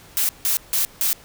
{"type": "noise bursts", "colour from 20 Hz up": "blue", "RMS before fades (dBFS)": -20, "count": 4, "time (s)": [0.17, 1.13], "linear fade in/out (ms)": 0, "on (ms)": 120, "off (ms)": 160, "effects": ["pink hiss -47 dBFS RMS until 1.24 s"]}